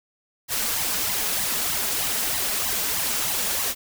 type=noise with flanger; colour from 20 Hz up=white; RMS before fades=-25 dBFS; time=0.48-3.75 s; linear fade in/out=50 ms; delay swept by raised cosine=0.98 to 4.88 ms; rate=3.2 Hz; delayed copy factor=+0.7; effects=none